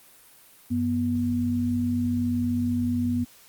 sine tone pair together, 96 / 243.3 Hz, G2 / B3, -36 / -26 cents, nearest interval octave + major third, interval 1610 cents, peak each -29 / -23 dBFS, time 0.7-3.25 s, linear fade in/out 20 ms, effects white hiss -53 dBFS RMS until 3.48 s + Opus 32 kbps

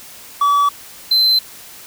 triangle tone pair in turn, 1145 / 4080 Hz, D6 / C8, -44 / -44 cents, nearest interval octave + minor seventh, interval 2200 cents, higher second, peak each -9 dBFS, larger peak neither, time 0.41-0.69 / 1.11-1.39 s, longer neither, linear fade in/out 5 ms, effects white hiss -38 dBFS RMS until 1.86 s

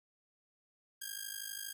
5% pulse ring-modulated tone, 1613 Hz, G6, 49 cents sharp, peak -27 dBFS, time 1.01-1.73 s, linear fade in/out 10 ms, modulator 26.2 Hz, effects 11-bit

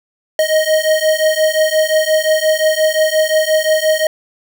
square beating tone pair, 622.3 / 628 Hz, D#5 / D#5, 0 / +16 cents, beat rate 5.7 Hz, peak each -15 dBFS, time 0.39-4.07 s, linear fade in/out 2 ms, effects none

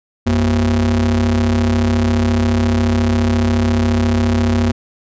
square ring-modulated tone, 73.42 Hz, D2, in tune, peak -10 dBFS, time 0.26-4.72 s, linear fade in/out 10 ms, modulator 164 Hz, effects resampled to 16000 Hz

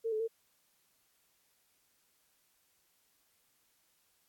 sine tone with pitch steps, 453.6 / 433.7 / 452.6 Hz, A#4 / A4 / A4, -47 / -25 / +49 cents, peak -31 dBFS, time 0.04-0.28 s, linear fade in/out 20 ms, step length 80 ms, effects white hiss -73 dBFS RMS until 4.28 s + AAC 64 kbps

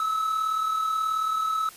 triangle tone pair together, 1261.5 / 1300 Hz, D#6 / E6, +23 / -24 cents, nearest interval minor second, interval 53 cents, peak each -32 / -22 dBFS, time 0-1.69 s, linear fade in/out 2 ms, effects white hiss -47 dBFS RMS until 1.76 s + resampled to 32000 Hz

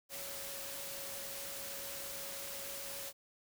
sine tone in noise, 554.4 Hz, C#5, in tune, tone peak -51 dBFS, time 0.09-3.13 s, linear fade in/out 50 ms, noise white, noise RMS -44 dBFS, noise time 0.09-3.13 s, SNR -10 dB, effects none

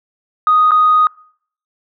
sine tone with dropouts, 1244.5 Hz, D#6, in tune, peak -7 dBFS, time 0.47-1.07 s, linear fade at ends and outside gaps 1 ms, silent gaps 0.709-0.717 s, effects noise-tail reverb RT60 0.6 s tail -26 dB re dry + tanh soft clip ceiling -3 dBFS

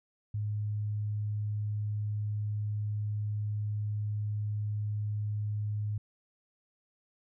sine tone, 105 Hz, G#2, 19 cents sharp, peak -30 dBFS, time 0.34-5.98 s, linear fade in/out 5 ms, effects none

